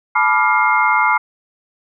sine tone cluster, 864 / 981 / 1183 / 1395 / 2123 Hz, A5 / B5 / D6 / F6 / C7, -32 / -12 / +12 / -2 / +25 cents, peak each -18 dBFS, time 0.15-1.18 s, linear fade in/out 10 ms, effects none

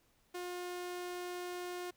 sawtooth tone, 356.9 Hz, F4, 38 cents sharp, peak -36 dBFS, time 0.34-1.91 s, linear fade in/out 10 ms, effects pink hiss -72 dBFS RMS until 1.96 s

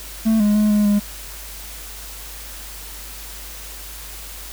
triangle tone with pitch steps, 221.5 / 208 / 211.6 / 208.6 / 205.3 Hz, A3 / G#3 / G#3 / G#3 / G#3, +12 / +3 / +33 / +8 / -20 cents, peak -11 dBFS, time 0.25-1 s, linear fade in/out 20 ms, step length 150 ms, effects added 50 Hz sine -37 dBFS peak until 4.52 s + white hiss -36 dBFS RMS until 4.52 s

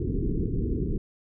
pink low-pass noise, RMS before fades -27 dBFS, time 0-0.98 s, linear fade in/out 5 ms, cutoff 440 Hz, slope 96 dB/octave, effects none

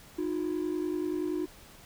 triangle ring-modulated tone, 333.6 Hz, E4, 21 cents sharp, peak -23 dBFS, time 0.18-1.46 s, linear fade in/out 10 ms, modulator 25.2 Hz, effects tanh soft clip ceiling -22 dBFS + pink hiss -53 dBFS RMS until 1.85 s

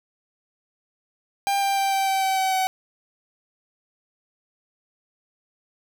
45% pulse tone with pitch steps, 796 / 790 / 784.1 / 778.3 / 772.4 / 766.7 / 760.9 / 755.2 Hz, G5 / G5 / G5 / G5 / G5 / G5 / F#5 / F#5, +26 / +13 / 0 / -13 / -26 / -39 / +48 / +35 cents, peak -20 dBFS, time 1.47-2.67 s, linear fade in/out 0 ms, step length 150 ms, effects none

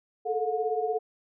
sine tone cluster, 430.2 / 447 / 722 Hz, A4 / A4 / F#5, -39 / +27 / -43 cents, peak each -30 dBFS, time 0.25-0.99 s, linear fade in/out 20 ms, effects none

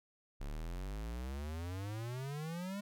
square exponential sweep, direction up, 34.01 to 206.5 Hz, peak -40 dBFS, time 0.4-2.81 s, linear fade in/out 10 ms, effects none

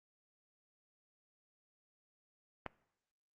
click, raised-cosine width 0.5 ms, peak -24 dBFS, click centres 2.663 s, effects noise-tail reverb RT60 0.8 s tail -21 dB re dry + Opus 24 kbps

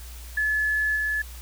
sine tone with level steps, 1718 Hz, A6, 42 cents flat, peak -21 / -23 dBFS, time 0.37-1.22 s, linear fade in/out 5 ms, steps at 0.96 s, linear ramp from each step 5 ms, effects added 60 Hz sine -38 dBFS peak until 1.41 s + white hiss -46 dBFS RMS until 1.41 s

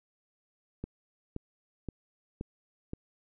click train, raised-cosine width 3 ms, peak -23 dBFS, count 5, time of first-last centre 0.84-2.934 s, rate 1.91 Hz, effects none

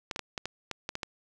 clicks, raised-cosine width 0.2 ms, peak -16 dBFS, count 9, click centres 0.112 / 0.161 / 0.193 / 0.378 / 0.456 / 0.713 / 0.891 / 0.954 / 1.032 s, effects none

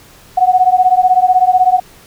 sine beating tone pair, 730 / 746 Hz, F#5 / F#5, -24 / +14 cents, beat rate 16 Hz, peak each -10 dBFS, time 0.37-1.8 s, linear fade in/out 10 ms, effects pink hiss -42 dBFS RMS until 2.06 s

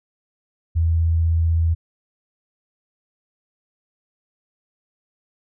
sine tone with vibrato, 82.41 Hz, E2, in tune, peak -15 dBFS, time 0.75-1.75 s, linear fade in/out 20 ms, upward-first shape sine, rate 16 Hz, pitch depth 9 cents each way, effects none

